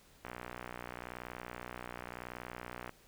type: click train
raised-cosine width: 0.5 ms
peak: -27 dBFS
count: 162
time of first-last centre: 0.25-2.894 s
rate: 60.9 Hz
effects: pink hiss -63 dBFS RMS until 3.07 s